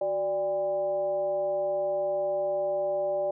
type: tone with frequency modulation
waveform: sine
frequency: 587.3 Hz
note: D5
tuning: in tune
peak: -25 dBFS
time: 0.01-3.31 s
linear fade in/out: 5 ms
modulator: 216 Hz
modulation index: 0.56
effects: none